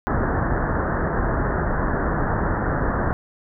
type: low-pass noise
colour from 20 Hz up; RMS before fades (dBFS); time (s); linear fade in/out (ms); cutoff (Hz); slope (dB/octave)
pink; -22; 0.07-3.13; 0; 1800; 96
effects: none